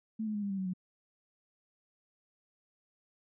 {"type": "tone with pitch steps", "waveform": "sine", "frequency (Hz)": [220, 213.4, 206.9, 200.7, 194.64, 188.78, 183.08], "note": ["A3", "G#3", "G#3", "G3", "G3", "F#3", "F#3"], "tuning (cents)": [0, 47, -6, 41, -12, 35, -18], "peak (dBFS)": -32, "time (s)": [0.19, 0.736], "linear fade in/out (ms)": 10, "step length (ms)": 78, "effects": []}